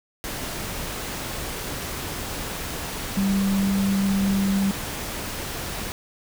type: tone in noise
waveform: sine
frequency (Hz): 196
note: G3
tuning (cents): 0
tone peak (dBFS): -19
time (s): 3.17-4.71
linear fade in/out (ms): 0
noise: pink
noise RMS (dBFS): -31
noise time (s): 0.24-5.92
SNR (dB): +9
effects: none